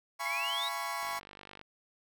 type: chord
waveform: 30% pulse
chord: C# dominant seventh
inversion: first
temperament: equal with one note detuned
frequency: 682.5 / 830.6 / 987.8 / 1108.7 Hz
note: E#5 / G#5 / B5 / C#6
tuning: -40 / 0 / 0 / 0 cents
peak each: -40 / -39 / -37 / -35 dBFS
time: 0.19-1.2 s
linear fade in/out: 20 ms
type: exponential sweep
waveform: sine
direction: up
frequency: 2093 to 3951 Hz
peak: -33 dBFS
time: 0.25-0.69 s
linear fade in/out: 10 ms
type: click train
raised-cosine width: 0.3 ms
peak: -32 dBFS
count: 30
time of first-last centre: 1.03-1.614 s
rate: 49.7 Hz
effects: none